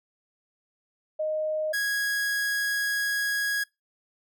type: tone pair in turn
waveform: sine / 45% pulse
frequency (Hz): 620 / 1655.2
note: D#5 / G#6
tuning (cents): -6 / -6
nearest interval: octave + perfect fourth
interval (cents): 1700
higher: second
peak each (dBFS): -25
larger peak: neither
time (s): 1.19-1.73 / 1.73-3.64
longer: second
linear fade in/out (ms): 10
effects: noise-tail reverb RT60 0.2 s tail -24 dB re dry